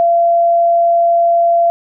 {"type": "tone", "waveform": "sine", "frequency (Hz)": 683, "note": "F5", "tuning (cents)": -39, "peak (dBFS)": -8, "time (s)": [0, 1.7], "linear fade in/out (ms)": 0, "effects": []}